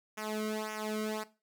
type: tone with flanger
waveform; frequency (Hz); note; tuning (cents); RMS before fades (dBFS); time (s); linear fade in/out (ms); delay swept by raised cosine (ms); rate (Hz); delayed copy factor
sawtooth; 215.2; A3; -38; -36; 0.17-1.24; 10; 0.23 to 1.17; 1.8; -1
effects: noise-tail reverb RT60 0.3 s tail -17 dB re dry